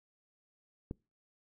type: click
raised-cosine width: 3 ms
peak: -25 dBFS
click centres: 0.911 s
effects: noise-tail reverb RT60 0.3 s tail -26 dB re dry